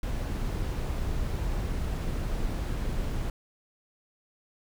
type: noise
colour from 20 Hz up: brown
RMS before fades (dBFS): -30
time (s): 0.03-3.3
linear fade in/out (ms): 2
effects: none